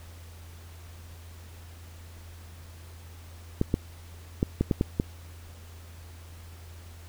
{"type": "clicks", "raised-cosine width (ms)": 3, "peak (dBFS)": -10, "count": 7, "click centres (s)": [3.614, 3.741, 4.429, 4.61, 4.712, 4.811, 4.999], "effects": ["added 84 Hz sine -44 dBFS peak until 7.08 s", "pink hiss -53 dBFS RMS until 7.08 s"]}